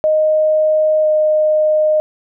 sine tone pair in turn, 620 / 615.7 Hz, D#5 / D#5, -6 / -18 cents, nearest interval unison, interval 12 cents, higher first, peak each -10 / -10 dBFS, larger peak neither, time 0.04-1.04 / 1.04-2 s, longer first, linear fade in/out 0 ms, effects none

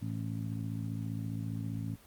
harmonic tone, 55 Hz, A1, in tune, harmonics 2 / 3 / 4 / 5, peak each -36 / -40 / -42 / -42 dBFS, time 0.01-1.96 s, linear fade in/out 20 ms, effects pink hiss -58 dBFS RMS until 2.06 s + Opus 24 kbps

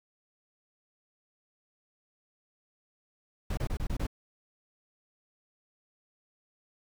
brown noise bursts, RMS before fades -31 dBFS, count 6, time 3.5-4.068 s, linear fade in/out 5 ms, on 73 ms, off 26 ms, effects none

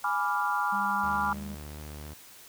sine chord, G# diminished seventh, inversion none, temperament equal, 830.6 / 987.8 / 1174.7 / 1396.9 Hz, G#5 / B5 / D6 / F6, 0 / 0 / 0 / 0 cents, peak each -31 dBFS, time 0.04-1.33 s, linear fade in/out 2 ms
triangle tone with pitch glide, 200 to 202.4 Hz, G3 to G#3, +35 to -44 cents, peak -35 dBFS, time 0.72-1.55 s, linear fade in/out 10 ms, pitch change +21 cents, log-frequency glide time 0.98-1.34 s
sawtooth tone with vibrato, 74.8 Hz, D2, 32 cents sharp, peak -36 dBFS, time 1.03-2.14 s, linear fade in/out 10 ms, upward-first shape triangle, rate 2.9 Hz, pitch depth 20 cents each way
effects white hiss -51 dBFS RMS until 2.48 s

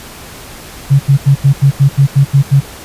sine tone bursts, 138.59 Hz, C#3, in tune, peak -3 dBFS, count 10, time 0.9-2.608 s, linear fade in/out 20 ms, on 97 ms, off 82 ms, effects pink hiss -31 dBFS RMS until 2.84 s + resampled to 32000 Hz

